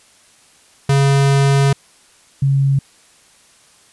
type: tone pair in turn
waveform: square / sine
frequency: 138.59 / 137.39 Hz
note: C#3 / C#3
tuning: 0 / -15 cents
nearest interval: unison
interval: 15 cents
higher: first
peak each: -11 dBFS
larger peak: neither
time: 0.89-1.73 / 2.42-2.79 s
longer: first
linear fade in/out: 5 ms
effects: white hiss -50 dBFS RMS until 3.92 s + resampled to 24000 Hz